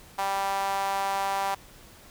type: tone with high-pass filter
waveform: sawtooth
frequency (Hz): 196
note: G3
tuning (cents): 0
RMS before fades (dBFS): -28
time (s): 0.18-1.55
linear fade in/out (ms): 10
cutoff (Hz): 840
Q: 4.4
effects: pink hiss -51 dBFS RMS until 2.1 s